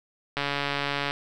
click train, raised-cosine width 0.3 ms, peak -11 dBFS, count 106, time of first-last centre 0.37-1.109 s, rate 142 Hz, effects none

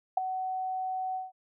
sine tone with ADSR envelope, 750 Hz, F#5, 23 cents sharp, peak -18 dBFS, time 0.17-1.32 s, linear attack 6 ms, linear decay 8 ms, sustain -12 dB, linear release 170 ms, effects none

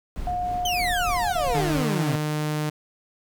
brown noise with tremolo, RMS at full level -31 dBFS, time 0.16-1.82 s, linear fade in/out 0 ms, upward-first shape sine, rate 3.3 Hz, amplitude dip 45%
sine tone with pitch glide, 718 to 712.2 Hz, F5 to F5, +48 to +34 cents, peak -24 dBFS, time 0.27-1.61 s, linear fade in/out 2 ms, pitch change -14 cents, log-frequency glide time 0.64-1.41 s
30% pulse exponential sweep, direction down, 3188 to 120 Hz, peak -22 dBFS, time 0.65-2.16 s, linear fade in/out 5 ms
sawtooth tone, 151.7 Hz, D#3, 44 cents flat, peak -20 dBFS, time 1.54-2.7 s, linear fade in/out 10 ms
effects none

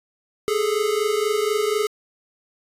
square tone pair together, 411.4 / 435.5 Hz, G#4 / A4, -16 / -18 cents, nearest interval minor second, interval 98 cents, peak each -23 dBFS, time 0.48-1.87 s, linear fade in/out 0 ms, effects resampled to 32000 Hz

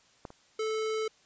clicks, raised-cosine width 1 ms, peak -25 / -34 dBFS, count 2, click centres 0.252 / 0.304 s
square tone, 437.2 Hz, A4, 11 cents flat, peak -30 dBFS, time 0.59-1.08 s, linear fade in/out 5 ms
effects white hiss -63 dBFS RMS until 1.25 s + resampled to 16000 Hz

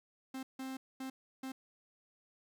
45% pulse tone bursts at uneven times, 263.5 Hz, C4, 12 cents sharp, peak -40 dBFS, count 4, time 0.34-0.43 / 0.59-0.77 / 1-1.1 / 1.43-1.52 s, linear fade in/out 5 ms, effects 13-bit

